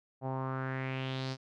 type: tone with low-pass filter sweep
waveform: sawtooth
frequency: 131.8 Hz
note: C3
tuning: 13 cents sharp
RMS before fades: -36 dBFS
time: 0.21-1.37 s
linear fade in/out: 50 ms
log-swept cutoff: 740 to 5200 Hz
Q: 3.5
effects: none